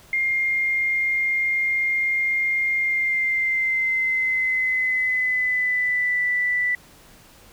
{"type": "tone with pitch glide", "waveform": "sine", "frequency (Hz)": [2118, 1976.2], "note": ["C7", "B6"], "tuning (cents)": [21, 1], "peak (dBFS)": -19, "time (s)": [0.13, 6.75], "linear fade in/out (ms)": 2, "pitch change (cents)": -120, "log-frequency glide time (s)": [2.76, 6.24], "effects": ["pink hiss -50 dBFS RMS until 7.52 s"]}